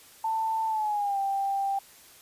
sine tone with pitch glide, 889 to 787.4 Hz, A5 to G5, +18 to +8 cents, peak -25 dBFS, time 0.24-1.79 s, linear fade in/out 5 ms, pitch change -210 cents, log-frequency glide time 0.67-1.18 s, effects white hiss -53 dBFS RMS until 2.21 s + resampled to 32000 Hz

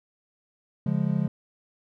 triangle chord, Db major, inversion none, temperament equal with one note detuned, 141.59 / 174.61 / 207.7 Hz, Db3 / F3 / Ab3, +37 / 0 / 0 cents, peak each -25 / -24 / -26 dBFS, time 0.86-1.28 s, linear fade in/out 5 ms, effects none

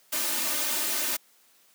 white noise with comb filter, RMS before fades -28 dBFS, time 0.12-1.17 s, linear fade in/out 10 ms, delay 3.3 ms, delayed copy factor +0.9, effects white hiss -61 dBFS RMS until 1.74 s + high-pass 200 Hz 12 dB/octave

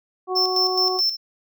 harmonic tone, 370 Hz, F#4, in tune, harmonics 1 / 2 / 3, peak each -24 / -27 / -29 dBFS, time 0.27-1.01 s, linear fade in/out 50 ms
triangle tone with tremolo, 5340 Hz, E8, 22 cents sharp, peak -16 dBFS, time 0.35-1.17 s, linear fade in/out 20 ms, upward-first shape square, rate 4.7 Hz, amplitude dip 65%
effects none

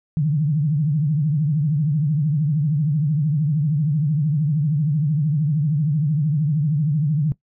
sine tone with vibrato, 149.8 Hz, D3, 35 cents sharp, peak -16 dBFS, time 0.17-7.32 s, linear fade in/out 0 ms, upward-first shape triangle, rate 13 Hz, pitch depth 180 cents each way, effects noise-tail reverb RT60 0.1 s tail -19 dB re dry

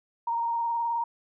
sine tone with vibrato, 932.3 Hz, A#5, in tune, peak -25 dBFS, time 0.27-1.04 s, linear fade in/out 5 ms, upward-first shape square, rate 19 Hz, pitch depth 18 cents each way, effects none

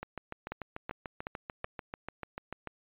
two click trains, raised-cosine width 0.5 ms, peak -21 / -23 dBFS, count 4 / 19, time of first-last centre 0.52-1.644 / 0.03-2.673 s, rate 2.67 / 6.81 Hz, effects resampled to 8000 Hz

